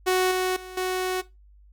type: tone with level steps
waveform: sawtooth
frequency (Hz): 370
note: F#4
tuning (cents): 0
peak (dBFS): -15 / -18 / -33 / -20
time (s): 0.06-1.22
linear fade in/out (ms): 20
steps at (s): 0.31 / 0.56 / 0.77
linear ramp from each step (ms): 5
effects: noise-tail reverb RT60 0.2 s tail -17 dB re dry + added 50 Hz sine -50 dBFS peak until 1.72 s